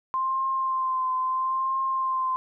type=tone with vibrato; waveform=sine; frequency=1046.5 Hz; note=C6; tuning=in tune; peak=-23 dBFS; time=0.14-2.36 s; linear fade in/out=0 ms; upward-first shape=triangle; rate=0.75 Hz; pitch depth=30 cents each way; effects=none